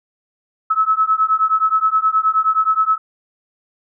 sine beating tone pair, 1292 / 1301.5 Hz, E6 / E6, -35 / -22 cents, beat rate 9.5 Hz, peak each -16 dBFS, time 0.7-2.98 s, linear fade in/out 10 ms, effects none

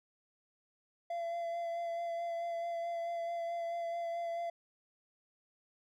triangle tone with vibrato, 680 Hz, F5, 46 cents flat, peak -33 dBFS, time 1.1-4.5 s, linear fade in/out 5 ms, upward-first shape sine, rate 4.6 Hz, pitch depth 17 cents each way, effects none

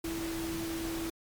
sine tone in noise, 329.6 Hz, E4, in tune, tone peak -34 dBFS, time 0.04-1.1 s, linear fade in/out 5 ms, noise pink, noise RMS -40 dBFS, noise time 0.04-1.1 s, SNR +3 dB, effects MP3 96 kbps

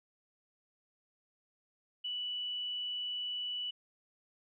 sine tone, 2960 Hz, F#7, in tune, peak -35 dBFS, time 2.04-3.71 s, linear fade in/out 10 ms, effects none

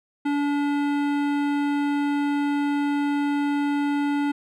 sine tone with hard clipping, 287.5 Hz, D4, 37 cents flat, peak -23 dBFS, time 0.25-4.32 s, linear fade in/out 10 ms, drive 16 dB, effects none

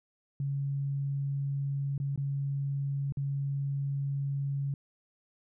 sine tone with dropouts, 139.4 Hz, C#3, 10 cents sharp, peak -29 dBFS, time 0.4-4.74 s, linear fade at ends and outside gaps 2 ms, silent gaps 1.979-2 / 2.16-2.176 / 3.123-3.171 s, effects none

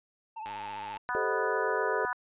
triangle tone with vibrato, 880 Hz, A5, in tune, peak -35 dBFS, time 0.36-0.98 s, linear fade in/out 10 ms, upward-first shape triangle, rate 15 Hz, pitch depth 74 cents each way
click train, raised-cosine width 0.3 ms, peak -27 dBFS, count 53, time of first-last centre 0.46-0.97 s, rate 102 Hz
harmonic tone, 246.9 Hz, B3, in tune, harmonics 3 / 4 / 5 / 6 / 7, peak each -39 / -33 / -38 / -34 / -39 dBFS, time 1.09-2.13 s, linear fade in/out 0 ms
sine chord, A half-diminished seventh, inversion third, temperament equal with one note detuned, 392 / 440 / 526.9 / 622.3 Hz, G4 / A4 / C5 / Eb5, 0 / 0 / +12 / 0 cents, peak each -35 / -32 / -36 / -37 dBFS, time 1.15-2.05 s, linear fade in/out 0 ms
effects resampled to 8000 Hz

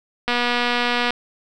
click train, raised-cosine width 0.3 ms, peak -5 dBFS, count 201, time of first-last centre 0.28-1.106 s, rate 242 Hz, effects none

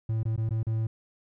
triangle tone with dropouts, 111.4 Hz, A2, 22 cents sharp, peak -23 dBFS, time 0.09-0.87 s, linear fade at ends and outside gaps 5 ms, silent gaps 0.232-0.253 / 0.363-0.377 / 0.492-0.507 / 0.631-0.667 s, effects none

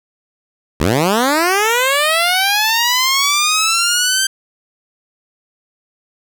10% pulse linear sweep, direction up, 65.41 to 1574 Hz, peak -4 dBFS, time 0.8-4.27 s, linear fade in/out 5 ms, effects none

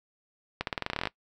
accelerating click train, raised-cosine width 0.3 ms, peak -13 dBFS, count 14, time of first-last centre 0.61-1.072 s, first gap 62 ms, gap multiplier 0.9, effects noise-tail reverb RT60 0.1 s tail -21 dB re dry

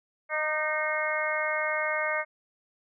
harmonic tone with a mistuned harmonic, 308 Hz, D#4, 17 cents flat, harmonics 2 / 3 / 4 / 5 / 6 / 7, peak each -31 / -37 / -34 / -34 / -34 / -31 dBFS, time 0.29-2.25 s, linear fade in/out 50 ms, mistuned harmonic 4, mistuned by -19 cents, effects none

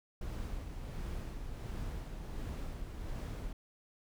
brown noise with tremolo, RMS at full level -39 dBFS, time 0.21-3.53 s, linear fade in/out 5 ms, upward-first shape sine, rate 1.4 Hz, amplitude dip 40%, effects none

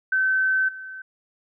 sine tone with level steps, 1534 Hz, G6, 38 cents flat, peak -18 / -34 dBFS, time 0.12-1.02 s, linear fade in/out 5 ms, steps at 0.68 s, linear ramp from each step 10 ms, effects none

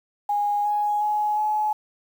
sine tone with pitch steps, 823 / 832.1 / 841.3 / 850.5 Hz, G#5 / G#5 / G#5 / G#5, -16 / +3 / +22 / +41 cents, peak -20 dBFS, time 0.29-1.73 s, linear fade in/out 5 ms, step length 360 ms, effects 8-bit

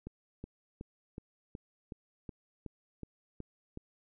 click train, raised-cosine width 3 ms, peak -29 dBFS, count 11, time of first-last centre 0.07-3.774 s, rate 2.7 Hz, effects none

